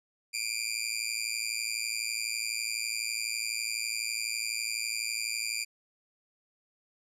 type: tone with amplitude modulation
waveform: 15% pulse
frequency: 2384 Hz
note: D7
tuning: 25 cents sharp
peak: -20 dBFS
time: 0.33-5.65 s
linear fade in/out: 20 ms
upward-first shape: sine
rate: 112 Hz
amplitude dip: 95%
effects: low-pass 12000 Hz 12 dB/octave